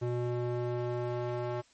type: tone with band-pass filter sweep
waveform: square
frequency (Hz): 121.6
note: B2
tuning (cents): -26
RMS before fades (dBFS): -33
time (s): 0.01-1.62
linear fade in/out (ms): 20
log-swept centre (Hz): 320 to 610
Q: 1
effects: white hiss -64 dBFS RMS until 1.73 s + MP3 32 kbps